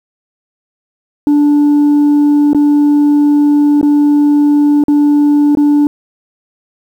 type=tone with dropouts; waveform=sine; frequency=292.3 Hz; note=D4; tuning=8 cents flat; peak=-3 dBFS; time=1.27-5.87 s; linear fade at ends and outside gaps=1 ms; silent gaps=2.532-2.547 / 3.813-3.829 / 4.838-4.882 / 5.551-5.572 s; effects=tanh soft clip ceiling -5 dBFS + 7-bit